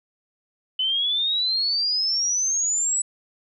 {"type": "exponential sweep", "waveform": "sine", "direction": "up", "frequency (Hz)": [3009, 7940], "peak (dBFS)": -20, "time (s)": [0.79, 3.02], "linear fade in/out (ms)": 5, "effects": []}